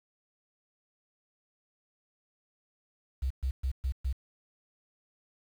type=tone bursts; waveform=sine; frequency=65.41 Hz; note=C2; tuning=in tune; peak=-27 dBFS; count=5; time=3.22-4.13 s; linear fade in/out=10 ms; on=86 ms; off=120 ms; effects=9-bit